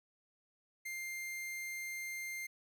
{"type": "tone", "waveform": "45% pulse", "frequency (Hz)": 2100, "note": "C7", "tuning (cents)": 6, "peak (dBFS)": -40, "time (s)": [0.85, 2.47], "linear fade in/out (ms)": 10, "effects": []}